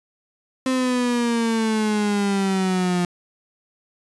35% pulse exponential sweep, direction down, 261.4 to 175.8 Hz, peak -17 dBFS, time 0.66-3.05 s, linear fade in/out 2 ms, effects resampled to 24000 Hz

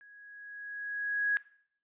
sine tone with level ramp, 1661.2 Hz, G#6, in tune, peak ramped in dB -53 to -24 dBFS, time 0.01-1.37 s, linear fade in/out 0 ms, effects noise-tail reverb RT60 0.6 s tail -19 dB re dry + resampled to 8000 Hz

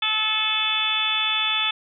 harmonic tone with a mistuned harmonic, 433.6 Hz, A4, 25 cents flat, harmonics 2 / 3 / 4 / 5 / 6 / 7 / 8, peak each -33 / -29 / -34 / -32 / -26 / -30 / -23 dBFS, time 0.02-1.71 s, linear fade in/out 5 ms, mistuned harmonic 5, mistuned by +18 cents, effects none

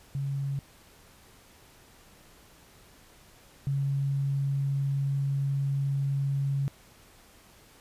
sine tone pair in turn, 138.59 / 138.59 Hz, C#3 / C#3, 0 / 0 cents, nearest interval unison, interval 0 cents, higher neither, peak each -28 / -25 dBFS, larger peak second, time 0.15-0.59 / 3.67-6.68 s, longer second, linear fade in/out 0 ms, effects pink hiss -56 dBFS RMS until 7.8 s + resampled to 32000 Hz

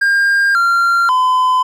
triangle tone with pitch steps, 1606 / 1381 / 1016 Hz, G6 / F6 / B5, +41 / -20 / +49 cents, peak -8 dBFS, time 0.01-1.63 s, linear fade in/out 10 ms, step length 540 ms, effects none

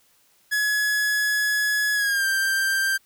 45% pulse tone with pitch glide, 1690 to 1576.8 Hz, G#6 to G6, +30 to +10 cents, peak -20 dBFS, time 0.51-2.98 s, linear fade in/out 20 ms, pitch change -120 cents, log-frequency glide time 1.94-2.26 s, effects white hiss -61 dBFS RMS until 3.05 s

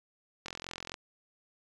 click train, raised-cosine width 0.2 ms, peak -22 dBFS, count 22, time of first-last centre 0.46-0.942 s, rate 43.6 Hz, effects resampled to 24000 Hz

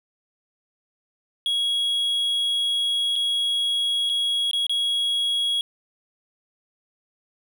triangle tone with dropouts, 3320 Hz, G#7, 1 cent flat, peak -19 dBFS, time 1.46-5.61 s, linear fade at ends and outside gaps 1 ms, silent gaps 3.157-3.161 / 4.093-4.097 / 4.512-4.532 / 4.667-4.695 s, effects none

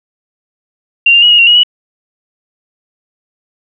sine tone with pitch steps, 2769 / 2795 / 2906 / 2870 / 2754 / 2894 / 2938 Hz, F7 / F7 / F#7 / F7 / F7 / F#7 / F#7, -15 / +1 / -32 / +47 / -25 / -39 / -13 cents, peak -3 dBFS, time 1.06-1.634 s, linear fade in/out 5 ms, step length 82 ms, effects none

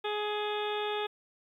harmonic tone with a mistuned harmonic, 419 Hz, G#4, 15 cents sharp, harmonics 1 / 2 / 3 / 4 / 5 / 6 / 7 / 8 / 9, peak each -33 / -36 / -41 / -43 / -48 / -43 / -48 / -42 / -44 dBFS, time 0.04-1.07 s, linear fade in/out 10 ms, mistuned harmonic 9, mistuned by -68 cents, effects 11-bit

